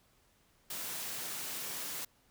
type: high-pass noise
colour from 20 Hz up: white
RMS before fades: -40 dBFS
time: 0.7-2.05 s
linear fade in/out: 5 ms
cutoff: 110 Hz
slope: 96 dB/octave
effects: pink hiss -69 dBFS RMS until 2.3 s